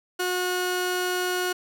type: tone pair together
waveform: sawtooth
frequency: 362.8 / 725.6 Hz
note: F#4 / F#5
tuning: -34 / -34 cents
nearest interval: octave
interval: 1200 cents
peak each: -22 dBFS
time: 0.19-1.53 s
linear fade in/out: 10 ms
effects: none